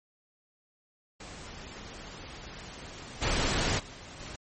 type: noise with level steps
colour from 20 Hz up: pink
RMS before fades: -44 / -28 / -46 / -42 dBFS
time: 1.2-4.36 s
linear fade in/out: 5 ms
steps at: 3.21 / 3.78 / 4.19 s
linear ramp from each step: 20 ms
effects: MP3 32 kbps